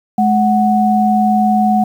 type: tone pair together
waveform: sine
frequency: 212.6 / 740 Hz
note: G#3 / F#5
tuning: +41 / 0 cents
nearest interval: octave + minor seventh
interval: 2159 cents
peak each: -12 dBFS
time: 0.18-1.84 s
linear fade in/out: 5 ms
effects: 7-bit